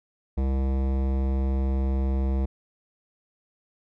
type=tone with hard clipping; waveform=sine; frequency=66.5 Hz; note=C2; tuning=29 cents sharp; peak=-24 dBFS; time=0.37-2.46 s; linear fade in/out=10 ms; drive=17 dB; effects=none